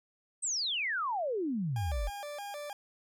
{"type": "exponential sweep", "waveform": "sine", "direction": "down", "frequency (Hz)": [8560, 40.45], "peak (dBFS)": -30, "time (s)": [0.42, 2.1], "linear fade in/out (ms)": 20}
{"type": "tone with vibrato", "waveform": "40% pulse", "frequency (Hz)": 690, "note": "F5", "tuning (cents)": -21, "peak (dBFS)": -38, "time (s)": [1.76, 2.73], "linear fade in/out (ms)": 2, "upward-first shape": "square", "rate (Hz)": 3.2, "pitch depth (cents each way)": 280}
{"effects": []}